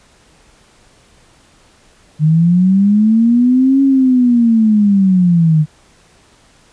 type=linear two-way sweep; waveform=sine; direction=up then down; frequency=150 to 275.1 to 150 Hz; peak=-7 dBFS; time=2.19-5.66 s; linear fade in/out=50 ms; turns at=3.82 s; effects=pink hiss -49 dBFS RMS until 6.72 s + resampled to 22050 Hz